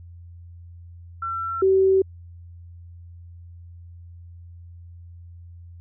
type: tone pair in turn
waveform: sine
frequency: 1349 / 382.8 Hz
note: E6 / G4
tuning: +40 / -41 cents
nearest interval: octave + minor seventh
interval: 2181 cents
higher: first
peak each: -25 / -14 dBFS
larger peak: second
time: 1.22-1.62 / 1.62-2.02 s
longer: neither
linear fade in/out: 5 ms
effects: added 86 Hz sine -40 dBFS peak until 5.8 s